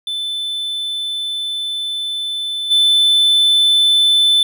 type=tone with level steps; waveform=triangle; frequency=3520 Hz; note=A7; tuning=in tune; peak=-18 / -8 dBFS; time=0.07-4.43 s; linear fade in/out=2 ms; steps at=2.7 s; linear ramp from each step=20 ms; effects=none